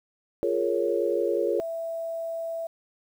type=chord; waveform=sine; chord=Bb minor seventh; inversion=second; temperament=equal; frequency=349.2 / 415.3 / 466.2 / 554.4 Hz; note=F4 / Ab4 / Bb4 / Db5; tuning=0 / 0 / 0 / 0 cents; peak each=-28 dBFS; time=0.43-1.6 s; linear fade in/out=0 ms
type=tone; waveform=sine; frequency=661 Hz; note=E5; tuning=5 cents sharp; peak=-29 dBFS; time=1.59-2.67 s; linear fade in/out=5 ms
effects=9-bit